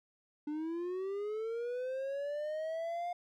triangle linear sweep, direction up, 293.7 to 710 Hz, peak -33 dBFS, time 0.47-3.13 s, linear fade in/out 5 ms, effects none

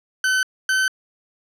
40% pulse tone pair in turn, 1521 / 1530.7 Hz, F#6 / G6, +47 / -42 cents, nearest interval unison, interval 11 cents, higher second, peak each -16 / -16 dBFS, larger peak neither, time 0.24-0.43 / 0.69-0.88 s, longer neither, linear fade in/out 2 ms, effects low-pass 10000 Hz 12 dB/octave

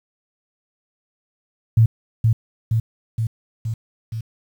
sine tone with echo, 112.7 Hz, A2, 42 cents sharp, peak -9 dBFS, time 1.77-1.86 s, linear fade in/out 5 ms, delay 470 ms, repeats 5, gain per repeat -3 dB, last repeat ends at 4.21 s, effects 8-bit

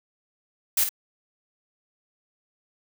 blue noise with echo, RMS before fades -21 dBFS, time 0.77-0.84 s, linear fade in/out 5 ms, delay 52 ms, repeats 1, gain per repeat -8 dB, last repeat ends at 0.892 s, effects none

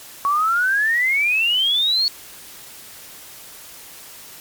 sine exponential sweep, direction up, 1108.7 to 4435 Hz, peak -15 dBFS, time 0.25-2.08 s, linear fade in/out 0 ms, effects white hiss -40 dBFS RMS until 4.4 s + MP3 96 kbps

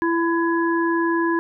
harmonic tone, 334.9 Hz, E4, 27 cents sharp, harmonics 1 / 3 / 5, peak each -19 / -24 / -26 dBFS, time 0.02-1.39 s, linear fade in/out 0 ms, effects none

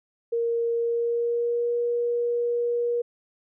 sine tone with pitch glide, 466.2 to 476.8 Hz, A#4 to A#4, 0 to +39 cents, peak -22 dBFS, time 0.32-3.02 s, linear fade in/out 10 ms, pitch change +39 cents, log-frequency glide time 0.74-1.75 s, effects none

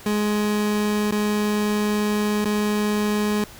30% pulse tone with dropouts, 209.4 Hz, G#3, 15 cents sharp, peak -17 dBFS, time 0.06-3.44 s, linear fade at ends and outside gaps 2 ms, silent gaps 1.111-1.122 / 2.445-2.455 s, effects pink hiss -43 dBFS RMS until 3.59 s

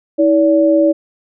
sine tone pair together, 321.8 / 573 Hz, E4 / D5, -42 / -43 cents, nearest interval minor seventh, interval 999 cents, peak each -11 dBFS, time 0.18-0.93 s, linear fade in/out 20 ms, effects none

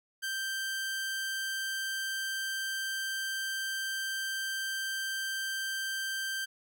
sawtooth tone, 1568 Hz, G6, in tune, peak -29 dBFS, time 0.22-6.46 s, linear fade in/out 20 ms, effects none

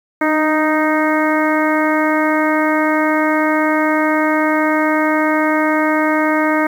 harmonic tone with a mistuned harmonic, 310.3 Hz, D#4, 5 cents flat, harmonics 1 / 2 / 3 / 4 / 5 / 6 / 7, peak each -16 / -19 / -21 / -22 / -23 / -24 / -24 dBFS, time 0.21-6.67 s, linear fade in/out 5 ms, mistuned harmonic 1, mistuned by -24 cents, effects 7-bit

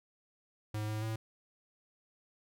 square tone with pitch steps, 106.7 / 107.8 / 110.8 Hz, G#2 / A2 / A2, +47 / -35 / +13 cents, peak -35 dBFS, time 0.74-1.16 s, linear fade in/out 5 ms, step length 140 ms, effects none

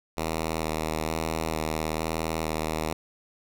5% pulse tone with vibrato, 79.5 Hz, D#2, 38 cents sharp, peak -16 dBFS, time 0.17-2.93 s, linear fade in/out 5 ms, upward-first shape square, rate 1.1 Hz, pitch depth 18 cents each way, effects none

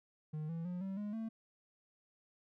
triangle tone with pitch steps, 153.7 / 165.69 / 178.61 / 192.53 / 207.5 / 223.7 Hz, D#3 / E3 / F3 / G3 / G#3 / A3, -21 / +9 / +39 / -31 / -1 / +29 cents, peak -36 dBFS, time 0.33-1.29 s, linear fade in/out 10 ms, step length 160 ms, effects none

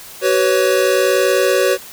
square chord, F# suspended fourth, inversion none, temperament equal with one note detuned, 378.6 / 493.9 / 554.4 Hz, F#4 / B4 / C#5, +40 / 0 / 0 cents, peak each -17 / -18 / -17 dBFS, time 0.21-1.78 s, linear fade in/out 50 ms, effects white hiss -36 dBFS RMS until 1.92 s

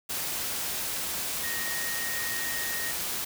sine tone in noise, 1864.7 Hz, A#6, in tune, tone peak -34 dBFS, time 1.43-2.92 s, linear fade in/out 10 ms, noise white, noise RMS -32 dBFS, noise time 0.09-3.25 s, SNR -5 dB, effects none

